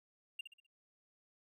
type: tone with echo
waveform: triangle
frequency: 2794 Hz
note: F7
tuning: in tune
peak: -37 dBFS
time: 0.39-0.41 s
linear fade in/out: 5 ms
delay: 64 ms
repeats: 4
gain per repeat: -8 dB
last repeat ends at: 0.666 s
effects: none